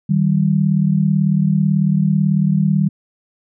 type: tone pair together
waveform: sine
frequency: 155.6 / 193.74 Hz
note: D#3 / G3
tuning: 0 / -20 cents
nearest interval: major third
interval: 380 cents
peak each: -15 dBFS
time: 0.09-2.89 s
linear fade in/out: 10 ms
effects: none